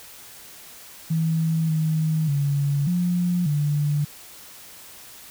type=tone with pitch steps; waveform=sine; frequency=161.7 / 157.7 / 142 / 176.8 / 146.9 Hz; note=E3 / D#3 / C#3 / F3 / D3; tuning=-33 / +24 / +42 / +22 / +1 cents; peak=-19 dBFS; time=1.1-4.05 s; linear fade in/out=10 ms; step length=590 ms; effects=white hiss -44 dBFS RMS until 5.3 s